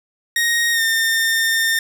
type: tone with pitch glide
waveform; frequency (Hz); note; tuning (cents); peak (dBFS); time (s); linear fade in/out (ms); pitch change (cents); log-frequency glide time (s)
sawtooth; 1869 to 1812.6; A#6 to A#6; +4 to -49; -12; 0.36-1.79; 2; -53; 0.72-0.82
effects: none